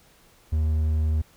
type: tone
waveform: triangle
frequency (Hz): 77.78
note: D#2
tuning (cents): 0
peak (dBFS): -18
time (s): 0.52-1.22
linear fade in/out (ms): 10
effects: pink hiss -57 dBFS RMS until 1.36 s